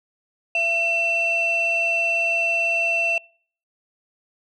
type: tone pair together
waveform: sine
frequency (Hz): 673.5 / 2691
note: E5 / E7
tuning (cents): +37 / +35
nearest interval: 2 octaves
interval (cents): 2398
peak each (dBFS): -25 / -18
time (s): 0.55-3.18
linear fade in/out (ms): 2
effects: noise-tail reverb RT60 0.5 s tail -26 dB re dry + tanh soft clip ceiling -14 dBFS